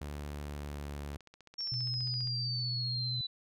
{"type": "tone with pitch glide", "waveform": "sawtooth", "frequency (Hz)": [73.1, 71.97], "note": ["D2", "D2"], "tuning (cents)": [-7, -34], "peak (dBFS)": -35, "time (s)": [0.01, 1.17], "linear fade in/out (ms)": 5, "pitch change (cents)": -27, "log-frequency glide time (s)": [0.44, 0.98]}
{"type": "click train", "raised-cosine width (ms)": 0.2, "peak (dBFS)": -36, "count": 18, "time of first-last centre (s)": [1.14, 2.273], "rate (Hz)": 15}
{"type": "exponential sweep", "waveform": "sine", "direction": "down", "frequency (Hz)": [5500, 3957], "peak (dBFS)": -34, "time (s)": [1.58, 3.27], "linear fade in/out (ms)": 10}
{"type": "tone with vibrato", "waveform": "sine", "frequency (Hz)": 123.47, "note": "B2", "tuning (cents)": 0, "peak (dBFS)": -35, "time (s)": [1.72, 3.21], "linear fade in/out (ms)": 0, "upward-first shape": "sine", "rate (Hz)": 15, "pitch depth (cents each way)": 33}
{"effects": []}